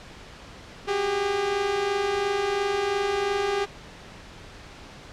sawtooth tone pair together, 380.4 / 403.3 Hz, F#4 / G4, +48 / +49 cents, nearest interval minor second, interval 101 cents, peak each -27 / -20 dBFS, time 0.87-3.66 s, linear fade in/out 20 ms, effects pink hiss -44 dBFS RMS until 5.12 s + low-pass 5000 Hz 12 dB/octave

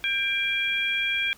sine tone cluster, 1598 / 2368 / 3292 Hz, G6 / D7 / G#7, +33 / +14 / -16 cents, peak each -30 / -25 / -29 dBFS, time 0.04-1.33 s, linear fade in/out 0 ms, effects pink hiss -52 dBFS RMS until 1.37 s

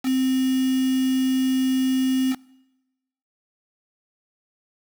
sine tone with quantisation, 260.8 Hz, C4, 5 cents flat, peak -18 dBFS, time 0.03-2.36 s, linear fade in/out 50 ms, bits 5, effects noise-tail reverb RT60 1.0 s tail -24 dB re dry

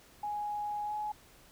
sine tone with pitch glide, 832 to 843.1 Hz, G#5 to G#5, +3 to +26 cents, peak -33 dBFS, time 0.23-1.12 s, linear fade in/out 5 ms, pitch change +23 cents, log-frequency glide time 0.84-0.94 s, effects pink hiss -59 dBFS RMS until 1.51 s

